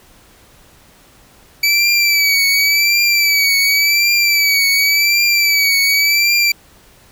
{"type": "tone with vibrato", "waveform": "25% pulse", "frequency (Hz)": 2303, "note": "D7", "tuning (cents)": -34, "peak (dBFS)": -7, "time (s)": [1.63, 6.52], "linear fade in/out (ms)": 5, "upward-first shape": "triangle", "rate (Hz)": 0.9, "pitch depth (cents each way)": 65, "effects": ["pink hiss -47 dBFS RMS until 7.11 s"]}